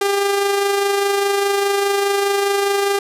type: tone with amplitude modulation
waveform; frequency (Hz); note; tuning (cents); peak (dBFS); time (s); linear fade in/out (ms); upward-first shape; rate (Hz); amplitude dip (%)
sawtooth; 399.7; G4; +34; -10; 0.01-2.99; 5; sine; 24.9; 35
effects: resampled to 32000 Hz + 8-bit